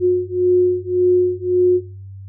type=beating tone pair; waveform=sine; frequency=360.5 / 362.3 Hz; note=F#4 / F#4; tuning=-45 / -36 cents; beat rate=1.8 Hz; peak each=-16 dBFS; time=0-1.81 s; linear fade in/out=50 ms; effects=noise-tail reverb RT60 0.4 s tail -20 dB re dry + added 97 Hz sine -32 dBFS peak until 2.28 s